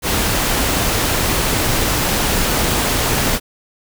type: noise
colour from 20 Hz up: pink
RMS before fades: -17 dBFS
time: 0.02-3.4 s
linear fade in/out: 50 ms
effects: none